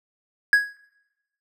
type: tone with exponential decay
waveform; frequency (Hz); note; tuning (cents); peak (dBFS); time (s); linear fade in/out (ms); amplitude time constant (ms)
triangle; 1661.2; G#6; 0; -8; 0.53-0.77; 1; 51
effects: noise-tail reverb RT60 1.0 s tail -24 dB re dry